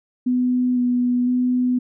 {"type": "tone with vibrato", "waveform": "sine", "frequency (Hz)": 248, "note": "B3", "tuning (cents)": 7, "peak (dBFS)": -16, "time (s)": [0.26, 1.79], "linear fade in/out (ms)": 10, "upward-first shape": "square", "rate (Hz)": 0.99, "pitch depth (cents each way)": 13, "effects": []}